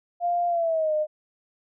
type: tone with pitch glide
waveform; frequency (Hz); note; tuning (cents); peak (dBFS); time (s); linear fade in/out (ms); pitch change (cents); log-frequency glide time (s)
sine; 698.5 to 611.6; F5 to D#5; 0 to -30; -21; 0.2-1.07; 50; -230; 0.48-0.94
effects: none